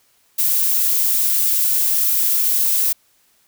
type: noise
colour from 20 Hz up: violet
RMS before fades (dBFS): -17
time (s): 0.38-2.93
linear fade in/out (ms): 10
effects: white hiss -59 dBFS RMS until 3.47 s